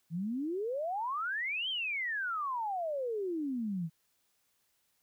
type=exponential two-way sweep; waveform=sine; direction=up then down; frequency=155.56 to 3226 to 155.56 Hz; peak=-32 dBFS; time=0.1-3.9 s; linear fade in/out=50 ms; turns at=1.69 s; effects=white hiss -75 dBFS RMS until 5.02 s